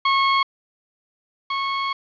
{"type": "tone pair in turn", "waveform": "sawtooth", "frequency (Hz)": [1092, 1097.5], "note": ["C#6", "C#6"], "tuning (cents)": [-26, -18], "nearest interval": "unison", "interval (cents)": 8, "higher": "second", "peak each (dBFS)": [-12, -18], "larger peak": "first", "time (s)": [[0.05, 0.43], [1.5, 1.93]], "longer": "second", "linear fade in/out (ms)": 5, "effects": ["resampled to 11025 Hz", "7-bit"]}